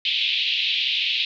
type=band-pass noise; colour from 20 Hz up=white; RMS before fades=-23 dBFS; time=0.05-1.25 s; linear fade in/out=2 ms; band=2500 to 3800 Hz; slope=48 dB/octave; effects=none